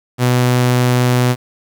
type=tone; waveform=sawtooth; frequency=124.3 Hz; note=B2; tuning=12 cents sharp; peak=-7 dBFS; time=0.18-1.36 s; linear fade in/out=50 ms; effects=7-bit